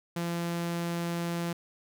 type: tone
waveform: sawtooth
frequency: 170.8 Hz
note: F3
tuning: 38 cents flat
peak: -26 dBFS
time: 0.16-1.53 s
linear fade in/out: 5 ms
effects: none